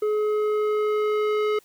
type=tone with low-pass filter sweep; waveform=square; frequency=424.1 Hz; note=G#4; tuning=36 cents sharp; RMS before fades=-23 dBFS; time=0.02-1.59 s; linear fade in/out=5 ms; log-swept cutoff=910 to 2700 Hz; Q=0.84; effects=white hiss -58 dBFS RMS until 1.64 s